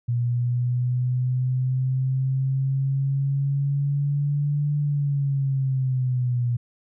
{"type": "linear two-way sweep", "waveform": "sine", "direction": "up then down", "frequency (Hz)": [119.7, 146.83, 119.7], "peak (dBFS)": -20, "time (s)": [0.08, 6.57], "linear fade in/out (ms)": 10, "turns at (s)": 4.77, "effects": []}